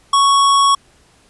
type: tone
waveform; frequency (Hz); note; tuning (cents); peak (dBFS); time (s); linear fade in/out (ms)
square; 1111; C#6; +4; -10; 0.13-0.75; 5
effects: pink hiss -52 dBFS RMS until 1.29 s + resampled to 24000 Hz